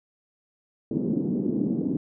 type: band-pass noise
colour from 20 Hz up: pink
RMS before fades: -26 dBFS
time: 0.91-1.97 s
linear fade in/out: 2 ms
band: 190 to 320 Hz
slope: 24 dB/octave
effects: none